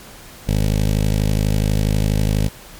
15% pulse tone with notch filter, 52.2 Hz, G#1, 10 cents sharp, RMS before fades -17 dBFS, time 0.47-2.49 s, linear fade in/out 20 ms, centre 1200 Hz, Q 0.54, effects pink hiss -40 dBFS RMS until 2.79 s + MP3 96 kbps

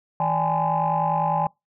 sine tone cluster, 161.7 / 582 / 800 / 850 / 1021 Hz, E3 / D5 / G5 / G#5 / C6, -33 / -16 / +35 / +40 / -43 cents, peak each -27 / -29 / -24 / -23 / -28 dBFS, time 0.2-1.47 s, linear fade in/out 2 ms, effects noise-tail reverb RT60 0.2 s tail -25 dB re dry + tanh soft clip ceiling -12 dBFS

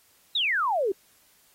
sine exponential sweep, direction down, 3951 to 362.3 Hz, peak -22 dBFS, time 0.35-0.92 s, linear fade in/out 5 ms, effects white hiss -61 dBFS RMS until 1.54 s + AAC 48 kbps

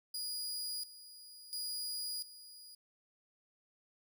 sawtooth tone with tremolo, 4894 Hz, D#8, 29 cents flat, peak -35 dBFS, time 0.14-2.75 s, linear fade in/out 5 ms, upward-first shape square, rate 0.72 Hz, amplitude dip 80%, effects none

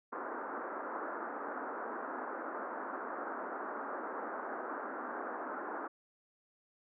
white band-pass noise, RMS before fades -41 dBFS, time 0.12-5.88 s, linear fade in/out 10 ms, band 240 to 1500 Hz, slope 48 dB/octave, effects none

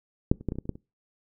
clicks, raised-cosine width 3 ms, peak -6 / -29 / -14 / -18 / -28 / -19 / -30 / -15 / -30 dBFS, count 9, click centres 0.315 / 0.41 / 0.487 / 0.521 / 0.556 / 0.586 / 0.655 / 0.693 / 0.755 s, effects noise-tail reverb RT60 0.3 s tail -25 dB re dry

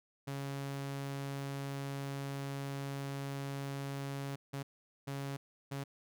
sawtooth tone bursts at uneven times, 138.7 Hz, C#3, 1 cent sharp, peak -34 dBFS, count 4, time 0.27-4.36 / 4.53-4.63 / 5.07-5.37 / 5.71-5.84 s, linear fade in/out 10 ms, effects none

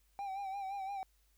triangle tone with vibrato, 784 Hz, G5, in tune, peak -36 dBFS, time 0.19-1.03 s, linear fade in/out 0 ms, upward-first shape sine, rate 5.8 Hz, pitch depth 54 cents each way, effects added 50 Hz sine -69 dBFS peak until 1.37 s + white hiss -75 dBFS RMS until 1.37 s

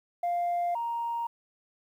sine tone pair in turn, 698.5 / 934.6 Hz, F5 / A#5, 0 / +4 cents, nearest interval perfect fourth, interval 504 cents, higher second, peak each -24 / -28 dBFS, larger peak first, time 0.23-0.75 / 0.75-1.27 s, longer neither, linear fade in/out 5 ms, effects tanh soft clip ceiling -24 dBFS + 10-bit

